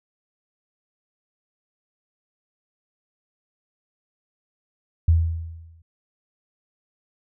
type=tone with exponential decay; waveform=sine; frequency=82.41 Hz; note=E2; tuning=in tune; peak=-11 dBFS; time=5.08-5.82 s; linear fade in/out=5 ms; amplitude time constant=160 ms; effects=none